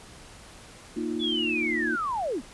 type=chord; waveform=sine; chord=Bb suspended fourth; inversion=none; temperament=equal; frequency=233.1 / 311.1 / 349.2 Hz; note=Bb3 / Eb4 / F4; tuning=0 / 0 / 0 cents; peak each=-32 / -31 / -32 dBFS; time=0.96-1.96 s; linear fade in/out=10 ms
type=linear sweep; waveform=sine; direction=down; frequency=3489 to 196 Hz; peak=-26 dBFS; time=1.19-2.42 s; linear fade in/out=50 ms
effects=pink hiss -48 dBFS RMS until 2.53 s + resampled to 24000 Hz